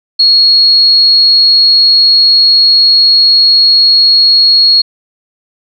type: tone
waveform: sine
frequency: 4314 Hz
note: C#8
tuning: 48 cents flat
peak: -3 dBFS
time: 0.19-4.82 s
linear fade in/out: 10 ms
effects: none